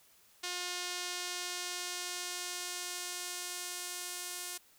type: tone with band-pass filter sweep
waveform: sawtooth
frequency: 357.3 Hz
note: F4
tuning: 40 cents sharp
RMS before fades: -40 dBFS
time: 0.43-4.58 s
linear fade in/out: 10 ms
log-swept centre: 5000 to 9400 Hz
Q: 0.89
effects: white hiss -64 dBFS RMS until 4.78 s